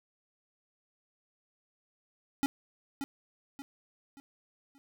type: tone with echo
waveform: square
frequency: 277.2 Hz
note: C#4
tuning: in tune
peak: -26 dBFS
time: 2.43-2.46 s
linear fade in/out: 0 ms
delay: 580 ms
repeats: 4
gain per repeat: -8 dB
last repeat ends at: 4.78 s
effects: none